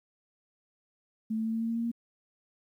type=tone with pitch steps; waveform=sine; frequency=220 / 221.9 / 223.8 / 225.8 / 227.8 / 229.7 / 231.7 / 233.8 Hz; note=A3 / A3 / A3 / A3 / A#3 / A#3 / A#3 / A#3; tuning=0 / +15 / +30 / +45 / -40 / -25 / -10 / +5 cents; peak=-28 dBFS; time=1.3-1.916 s; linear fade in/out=10 ms; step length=77 ms; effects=11-bit